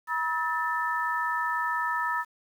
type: tone cluster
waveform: sine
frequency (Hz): 962 / 1288 / 1772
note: B5 / E6 / A6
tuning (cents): -46 / -41 / +12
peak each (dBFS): -30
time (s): 0.07-2.25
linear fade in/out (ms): 50
effects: 9-bit

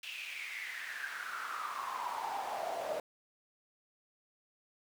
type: noise with high-pass filter sweep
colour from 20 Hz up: brown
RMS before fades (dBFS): -40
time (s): 0.03-3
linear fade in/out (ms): 2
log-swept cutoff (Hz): 2800 to 590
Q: 6.8
effects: none

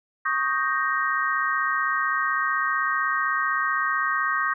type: chord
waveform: sine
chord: Eb dominant seventh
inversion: third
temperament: equal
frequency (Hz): 1108.7 / 1244.5 / 1568 / 1864.7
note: Db6 / Eb6 / G6 / Bb6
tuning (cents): 0 / 0 / 0 / 0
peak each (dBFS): -27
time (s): 0.25-4.54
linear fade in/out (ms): 10
effects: none

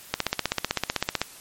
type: click train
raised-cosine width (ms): 0.2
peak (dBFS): -5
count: 18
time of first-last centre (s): 0.14-1.216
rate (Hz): 15.8
effects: white hiss -46 dBFS RMS until 1.4 s + MP3 64 kbps

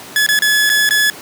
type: tone with dropouts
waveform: sawtooth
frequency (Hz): 1706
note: G#6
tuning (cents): +46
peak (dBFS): -7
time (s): 0.16-1.1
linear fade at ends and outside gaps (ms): 1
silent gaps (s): 0.264-0.288 / 0.39-0.421 / 0.694-0.699 / 0.891-0.908
effects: pink hiss -33 dBFS RMS until 1.21 s + high-pass 200 Hz 12 dB/octave

